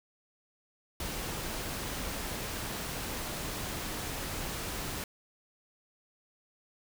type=noise; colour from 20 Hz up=pink; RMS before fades=-37 dBFS; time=1-5.04 s; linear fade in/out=2 ms; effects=none